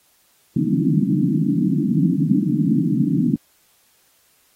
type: band-pass noise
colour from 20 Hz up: pink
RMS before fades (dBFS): -18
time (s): 0.56-3.36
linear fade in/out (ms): 5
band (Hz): 140 to 320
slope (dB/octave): 96
effects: white hiss -59 dBFS RMS until 4.55 s + AAC 48 kbps